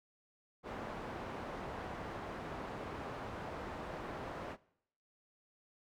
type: low-pass noise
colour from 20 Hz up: white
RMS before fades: -44 dBFS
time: 0.63-4.57 s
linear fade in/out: 50 ms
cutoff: 950 Hz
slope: 12 dB/octave
effects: noise-tail reverb RT60 0.7 s tail -21 dB re dry